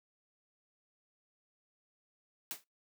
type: noise with exponential decay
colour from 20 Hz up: white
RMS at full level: -36 dBFS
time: 2.51-2.64 s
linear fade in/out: 0 ms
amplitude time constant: 27 ms
effects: noise-tail reverb RT60 0.2 s tail -23 dB re dry + high-pass 200 Hz 12 dB/octave